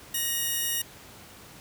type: tone pair together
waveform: 5% pulse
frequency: 1866.4 / 2885 Hz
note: A#6 / F#7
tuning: +2 / -44 cents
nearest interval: minor sixth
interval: 754 cents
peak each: -20 dBFS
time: 0.14-0.82 s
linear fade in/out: 5 ms
effects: pink hiss -48 dBFS RMS until 1.6 s + high-pass 60 Hz 12 dB/octave